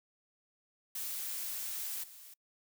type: noise with level steps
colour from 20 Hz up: blue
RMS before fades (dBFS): -39 / -53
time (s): 0.95-2.34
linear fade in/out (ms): 5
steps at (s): 2.03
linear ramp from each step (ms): 10
effects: noise-tail reverb RT60 0.1 s tail -26 dB re dry